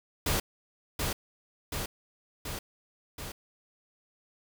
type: noise with echo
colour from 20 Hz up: pink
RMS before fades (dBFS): -28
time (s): 0.26-0.4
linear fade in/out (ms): 5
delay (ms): 730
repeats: 4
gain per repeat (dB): -3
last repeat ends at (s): 3.32
effects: none